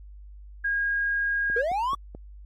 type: tone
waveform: sine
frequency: 1631 Hz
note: G#6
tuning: 32 cents flat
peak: -23 dBFS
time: 0.64-1.62 s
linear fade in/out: 10 ms
type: click train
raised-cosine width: 2 ms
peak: -27 dBFS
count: 4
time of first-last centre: 1.5-2.149 s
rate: 4.62 Hz
type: linear sweep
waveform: triangle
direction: up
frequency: 442.7 to 1153 Hz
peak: -22 dBFS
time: 1.56-1.95 s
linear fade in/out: 5 ms
effects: added 50 Hz sine -42 dBFS peak until 2.45 s + AAC 64 kbps